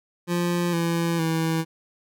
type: tone with pitch steps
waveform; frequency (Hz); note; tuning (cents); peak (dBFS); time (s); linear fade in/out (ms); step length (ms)
25% pulse; 174.3 / 168.27 / 162.44; F3 / E3 / E3; -3 / +36 / -25; -18; 0.27-1.65; 50; 460
effects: none